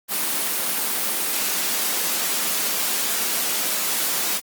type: high-pass noise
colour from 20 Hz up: white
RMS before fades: -23 dBFS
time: 0.08-4.41 s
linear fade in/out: 50 ms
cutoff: 170 Hz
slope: 48 dB/octave
effects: Opus 24 kbps